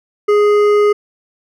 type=tone with hard clipping; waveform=triangle; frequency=415.3 Hz; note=G#4; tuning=in tune; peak=-10 dBFS; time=0.28-0.93 s; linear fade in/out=10 ms; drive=13 dB; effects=none